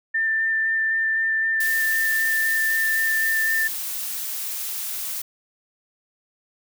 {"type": "tone with vibrato", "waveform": "sine", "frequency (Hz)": 1787, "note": "A6", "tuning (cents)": 26, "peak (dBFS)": -19, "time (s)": [0.14, 3.68], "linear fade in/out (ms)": 10, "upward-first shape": "square", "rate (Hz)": 3.9, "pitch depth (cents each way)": 8}
{"type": "noise", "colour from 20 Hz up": "blue", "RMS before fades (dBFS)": -29, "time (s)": [1.6, 5.22], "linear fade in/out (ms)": 5}
{"effects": []}